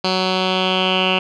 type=tone with low-pass filter sweep; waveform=10% pulse; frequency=186.3 Hz; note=F#3; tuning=12 cents sharp; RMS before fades=-18 dBFS; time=0.04-1.19 s; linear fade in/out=5 ms; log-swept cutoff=4200 to 2800 Hz; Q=5.9; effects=none